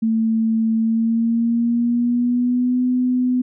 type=tone with pitch glide; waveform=sine; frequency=223.6 to 251 Hz; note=A3 to B3; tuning=+28 to +28 cents; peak=-15 dBFS; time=0.02-3.42 s; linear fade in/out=10 ms; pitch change=+200 cents; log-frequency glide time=0.78-2.82 s; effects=none